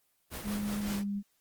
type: noise with tremolo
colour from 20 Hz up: pink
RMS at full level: -38 dBFS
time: 0.3-1.04 s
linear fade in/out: 50 ms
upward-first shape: sine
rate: 5.3 Hz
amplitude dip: 45%
type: tone with pitch glide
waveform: sine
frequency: 206.6 to 201.5 Hz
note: G#3 to G3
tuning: -9 to +48 cents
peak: -31 dBFS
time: 0.43-1.23 s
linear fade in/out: 50 ms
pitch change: -43 cents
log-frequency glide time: 0.82-0.96 s
effects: white hiss -73 dBFS RMS until 1.4 s + Opus 24 kbps